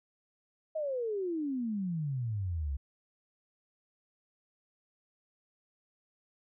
sine exponential sweep, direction down, 645 to 65.6 Hz, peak -31 dBFS, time 0.75-2.77 s, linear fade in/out 10 ms, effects none

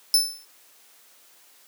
sawtooth tone with exponential decay, 5274 Hz, E8, in tune, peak -10 dBFS, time 0.14-0.45 s, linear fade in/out 1 ms, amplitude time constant 67 ms, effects white hiss -55 dBFS RMS until 1.67 s + high-pass 300 Hz 12 dB/octave

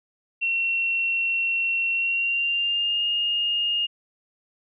sine tone with pitch glide, 2723 to 2840 Hz, F7 to F7, -44 to +28 cents, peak -21 dBFS, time 0.41-3.87 s, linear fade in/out 20 ms, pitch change +72 cents, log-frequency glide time 1.93-3.05 s, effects none

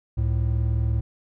triangle tone pair together, 69.3 / 109.75 Hz, C#2 / A2, 0 / -4 cents, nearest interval minor sixth, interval 796 cents, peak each -21 dBFS, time 0.17-1.01 s, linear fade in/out 10 ms, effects none

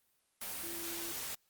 sine tone in noise, 337.8 Hz, E4, 42 cents sharp, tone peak -46 dBFS, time 0.63-1.12 s, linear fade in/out 5 ms, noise white, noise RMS -41 dBFS, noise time 0.41-1.35 s, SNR -8 dB, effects white hiss -75 dBFS RMS until 1.49 s + Opus 32 kbps

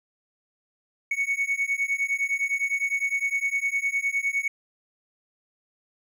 triangle beating tone pair, 2217 / 2226.8 Hz, C#7 / C#7, 0 / +7 cents, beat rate 9.8 Hz, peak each -25 dBFS, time 1.11-4.48 s, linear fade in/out 5 ms, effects none

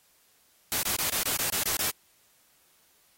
white noise bursts, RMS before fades -28 dBFS, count 9, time 0.72-1.902 s, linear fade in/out 0 ms, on 110 ms, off 24 ms, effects white hiss -64 dBFS RMS until 3.17 s + AAC 48 kbps

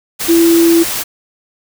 sine tone in noise, 334.9 Hz, E4, 27 cents sharp, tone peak -6 dBFS, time 0.28-0.84 s, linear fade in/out 20 ms, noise white, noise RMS -19 dBFS, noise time 0.19-1.04 s, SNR +10 dB, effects none

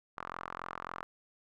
sawtooth tone with band-pass filter, 43.65 Hz, F1, in tune, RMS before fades -43 dBFS, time 0.17-1.03 s, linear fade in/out 0 ms, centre 1200 Hz, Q 3.5, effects none

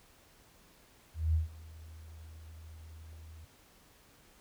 sine tone with ADSR envelope, 79.8 Hz, D#2, 44 cents sharp, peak -24 dBFS, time 1.14-3.45 s, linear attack 200 ms, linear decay 140 ms, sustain -23 dB, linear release 5 ms, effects pink hiss -62 dBFS RMS until 4.4 s

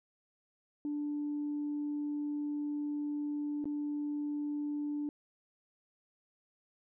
sine tone with dropouts, 293.7 Hz, D4, in tune, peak -32 dBFS, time 0.85-5.09 s, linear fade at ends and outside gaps 1 ms, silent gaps 3.643-3.655 s, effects tanh soft clip ceiling -29 dBFS

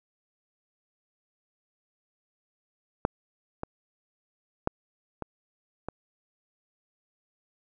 clicks, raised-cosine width 1 ms, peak -8 / -18 / -10 / -19 / -19 dBFS, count 5, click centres 3.051 / 3.634 / 4.674 / 5.223 / 5.886 s, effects none

